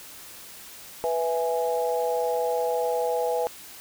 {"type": "chord", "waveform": "sine", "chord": "E major", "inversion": "second", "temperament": "equal", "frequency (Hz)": [493.9, 659.3, 830.6], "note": ["B4", "E5", "G#5"], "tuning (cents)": [0, 0, 0], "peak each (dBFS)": [-25, -29, -29], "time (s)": [1.04, 3.47], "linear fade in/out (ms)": 0, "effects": ["white hiss -44 dBFS RMS until 3.8 s"]}